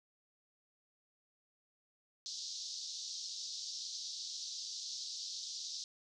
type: band-pass noise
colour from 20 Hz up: white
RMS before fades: -44 dBFS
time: 2.26-5.84 s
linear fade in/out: 0 ms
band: 3800 to 6100 Hz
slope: 48 dB/octave
effects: none